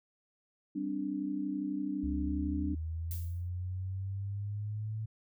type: chord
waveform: sine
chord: G suspended fourth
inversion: none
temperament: equal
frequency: 196 / 261.6 / 293.7 Hz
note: G3 / C4 / D4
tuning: 0 / 0 / 0 cents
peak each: -39 / -39 / -34 dBFS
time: 0.75-2.75 s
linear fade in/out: 10 ms
type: linear sweep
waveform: sine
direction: up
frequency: 69 to 110.3 Hz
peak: -34 dBFS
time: 2.03-5.06 s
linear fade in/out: 10 ms
type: noise with exponential decay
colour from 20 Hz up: violet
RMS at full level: -41 dBFS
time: 3.11-3.49 s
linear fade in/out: 2 ms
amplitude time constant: 81 ms
effects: none